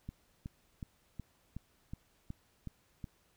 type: click train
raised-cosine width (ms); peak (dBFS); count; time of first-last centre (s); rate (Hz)
5; -29; 9; 0.09-3.042; 2.71
effects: pink hiss -71 dBFS RMS until 3.36 s